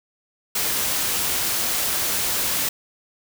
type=noise; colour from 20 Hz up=white; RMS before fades=-23 dBFS; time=0.55-2.69 s; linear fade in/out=5 ms; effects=none